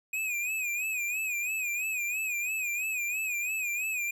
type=tone with vibrato; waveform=square; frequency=2489 Hz; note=D#7; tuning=in tune; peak=-30 dBFS; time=0.13-4.11 s; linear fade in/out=5 ms; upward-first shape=sine; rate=3 Hz; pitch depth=93 cents each way; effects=none